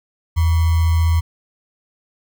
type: tone with sample-and-hold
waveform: sine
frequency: 82.41 Hz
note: E2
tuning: in tune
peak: -12 dBFS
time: 0.36-1.21 s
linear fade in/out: 20 ms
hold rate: 1050 Hz
effects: none